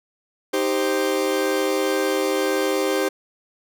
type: chord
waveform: 40% pulse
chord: C minor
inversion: first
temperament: equal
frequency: 311.1 / 392 / 523.3 Hz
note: Eb4 / G4 / C5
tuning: 0 / 0 / 0 cents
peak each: -25 / -22 / -23 dBFS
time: 0.53-3.09 s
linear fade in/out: 10 ms
effects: none